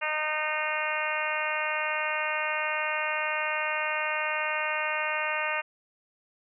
harmonic tone, 306.8 Hz, D#4, 24 cents flat, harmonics 2 / 3 / 4 / 5 / 6 / 7 / 8 / 9, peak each -35 / -35 / -35 / -35 / -35 / -35 / -35 / -35 dBFS, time 0.01-5.62 s, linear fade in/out 20 ms, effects none

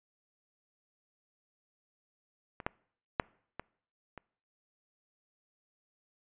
clicks, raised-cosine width 0.5 ms, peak -27 / -16 / -11 / -23 / -29 dBFS, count 5, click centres 2.602 / 2.665 / 3.198 / 3.596 / 4.177 s, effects noise-tail reverb RT60 0.6 s tail -25 dB re dry + resampled to 8000 Hz

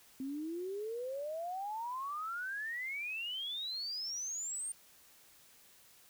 sine exponential sweep, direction up, 259.9 to 8920 Hz, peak -37 dBFS, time 0.2-4.72 s, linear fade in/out 2 ms, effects white hiss -62 dBFS RMS until 6.09 s

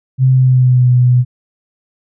sine tone with pitch glide, 130.5 to 124.39 Hz, C3 to B2, -4 to +13 cents, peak -6 dBFS, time 0.18-1.25 s, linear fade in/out 50 ms, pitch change -83 cents, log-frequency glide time 0.29-0.9 s, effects none

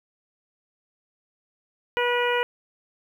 harmonic tone, 485.7 Hz, B4, 29 cents flat, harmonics 1 / 2 / 3 / 4 / 5 / 6, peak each -24 / -27 / -29 / -30 / -31 / -32 dBFS, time 1.97-2.43 s, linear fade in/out 0 ms, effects 9-bit

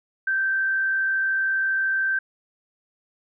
sine tone with frequency modulation, 1560 Hz, G6, 9 cents flat, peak -20 dBFS, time 0.27-2.19 s, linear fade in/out 5 ms, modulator 52.8 Hz, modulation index 0.35, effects none

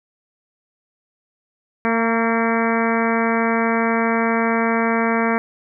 harmonic tone with a mistuned harmonic, 228.1 Hz, A#3, 37 cents flat, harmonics 1 / 2 / 3 / 4 / 5 / 6 / 7 / 8 / 9 / 10, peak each -20 / -23 / -25 / -26 / -27 / -28 / -28 / -29 / -30 / -30 dBFS, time 1.85-5.38 s, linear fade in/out 0 ms, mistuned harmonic 4, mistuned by +24 cents, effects none

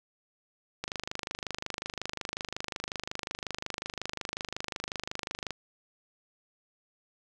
click train, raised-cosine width 0.2 ms, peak -16 dBFS, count 120, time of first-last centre 0.84-5.507 s, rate 25.5 Hz, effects none

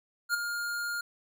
square tone with ADSR envelope, 1413 Hz, F6, 20 cents sharp, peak -24 dBFS, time 0.29-1.01 s, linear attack 50 ms, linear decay 14 ms, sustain -8 dB, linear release 4 ms, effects none

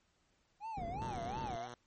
triangle tone with vibrato, 784 Hz, G5, in tune, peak -38 dBFS, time 0.6-1.69 s, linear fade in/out 50 ms, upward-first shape sine, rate 2.8 Hz, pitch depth 250 cents each way
white low-pass noise, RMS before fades -45 dBFS, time 0.77-1.56 s, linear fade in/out 5 ms, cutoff 230 Hz, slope 12 dB/octave
5% pulse tone, 121.3 Hz, B2, 31 cents flat, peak -35 dBFS, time 1.02-1.74 s, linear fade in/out 0 ms
effects pink hiss -75 dBFS RMS until 1.86 s + MP3 32 kbps

